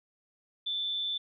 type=tone with amplitude modulation; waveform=sine; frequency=3520 Hz; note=A7; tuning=in tune; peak=-28 dBFS; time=0.66-1.18 s; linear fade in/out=10 ms; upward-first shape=sine; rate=190 Hz; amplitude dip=40%; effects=none